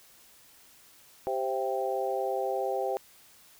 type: harmonic tone with a mistuned harmonic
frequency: 130.81 Hz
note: C3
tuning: in tune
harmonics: 3 / 4 / 5 / 6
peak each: -33 / -32 / -35 / -33 dBFS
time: 1.27-2.97 s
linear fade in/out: 0 ms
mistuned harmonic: 5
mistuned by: +36 cents
effects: white hiss -57 dBFS RMS until 3.59 s